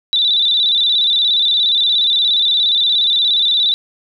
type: tone with vibrato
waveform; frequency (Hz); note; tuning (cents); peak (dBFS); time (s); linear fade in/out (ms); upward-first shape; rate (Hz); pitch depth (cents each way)
sine; 3729; A#7; 0; -11; 0.13-3.74; 0; square; 17; 77
effects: none